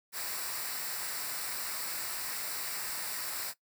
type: noise with comb filter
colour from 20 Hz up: white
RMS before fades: -37 dBFS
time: 0.12-3.54 s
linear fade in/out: 50 ms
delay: 0.31 ms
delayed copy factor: -0.6
effects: noise-tail reverb RT60 0.1 s tail -17 dB re dry